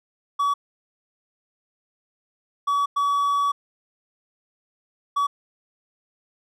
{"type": "tone bursts at uneven times", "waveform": "triangle", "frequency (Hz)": 1137, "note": "C#6", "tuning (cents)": 44, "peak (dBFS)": -17, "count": 4, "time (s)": [[0.39, 0.54], [2.67, 2.86], [2.96, 3.52], [5.16, 5.27]], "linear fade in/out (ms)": 10, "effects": []}